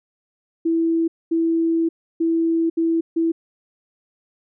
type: tone bursts at uneven times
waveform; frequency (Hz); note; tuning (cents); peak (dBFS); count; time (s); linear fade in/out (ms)
sine; 329.6; E4; 0; -16; 5; 0.65-1.08 / 1.31-1.89 / 2.2-2.7 / 2.77-3.01 / 3.16-3.32; 10
effects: none